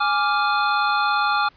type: chord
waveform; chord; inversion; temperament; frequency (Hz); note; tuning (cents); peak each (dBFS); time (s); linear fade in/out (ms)
square; D diminished; second; equal; 830.6 / 1174.7 / 1396.9; Ab5 / D6 / F6; 0 / 0 / 0; -23; 0-1.49; 10
effects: pink hiss -55 dBFS RMS until 1.56 s + resampled to 11025 Hz